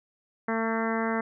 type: harmonic tone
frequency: 225.2 Hz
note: A3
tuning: 40 cents sharp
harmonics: 1 / 2 / 3 / 4 / 5 / 6 / 7 / 8 / 9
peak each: -29 / -32 / -34 / -35 / -36 / -37 / -37 / -38 / -39 dBFS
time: 0.48-1.21 s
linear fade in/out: 5 ms
effects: none